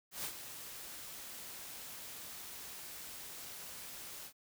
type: noise with ADSR envelope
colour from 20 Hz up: white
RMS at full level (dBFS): -39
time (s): 0.11-4.33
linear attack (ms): 130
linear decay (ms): 77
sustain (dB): -9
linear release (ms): 77
effects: none